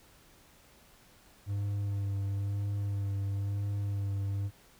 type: tone with vibrato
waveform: triangle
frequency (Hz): 100.1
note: G2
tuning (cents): +37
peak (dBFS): -28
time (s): 1.46-4.51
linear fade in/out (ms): 50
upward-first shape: sine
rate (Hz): 1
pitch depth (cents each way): 21
effects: pink hiss -60 dBFS RMS until 4.79 s